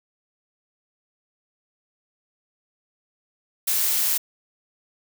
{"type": "noise", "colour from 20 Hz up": "blue", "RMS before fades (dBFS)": -22, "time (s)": [3.67, 4.18], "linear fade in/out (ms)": 10, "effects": []}